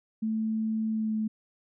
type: tone with pitch glide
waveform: sine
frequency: 220 to 217.3 Hz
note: A3 to A3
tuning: 0 to -21 cents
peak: -26 dBFS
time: 0.22-1.28 s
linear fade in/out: 10 ms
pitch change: -21 cents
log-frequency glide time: 0.9-1.14 s
effects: none